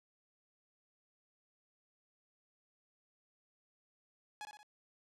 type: tone with echo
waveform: sawtooth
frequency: 840 Hz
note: G#5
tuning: 19 cents sharp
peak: -39 dBFS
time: 4.41-4.45 s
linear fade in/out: 0 ms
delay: 60 ms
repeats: 3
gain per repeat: -5 dB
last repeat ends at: 4.63 s
effects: low-pass 9000 Hz 12 dB/octave